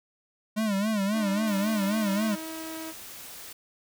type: tone with vibrato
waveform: square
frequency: 207.2 Hz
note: G#3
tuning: 4 cents flat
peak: -25 dBFS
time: 0.56-2.36 s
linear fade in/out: 20 ms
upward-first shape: sine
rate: 3.7 Hz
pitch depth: 120 cents each way
type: tone with pitch glide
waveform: sawtooth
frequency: 301.5 to 321.3 Hz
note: D4 to E4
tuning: +46 to -44 cents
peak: -32 dBFS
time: 1.12-2.94 s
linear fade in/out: 50 ms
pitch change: +110 cents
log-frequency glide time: 1.84-2.47 s
type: noise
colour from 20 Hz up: white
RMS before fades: -43 dBFS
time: 1.47-3.53 s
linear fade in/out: 5 ms
effects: none